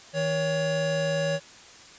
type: tone pair together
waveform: square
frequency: 159.43 / 560 Hz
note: D#3 / C#5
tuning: +43 / +18 cents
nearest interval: octave + minor seventh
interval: 2175 cents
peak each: -30 / -26 dBFS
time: 0.13-1.4 s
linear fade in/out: 50 ms
effects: white hiss -48 dBFS RMS until 1.98 s + resampled to 16000 Hz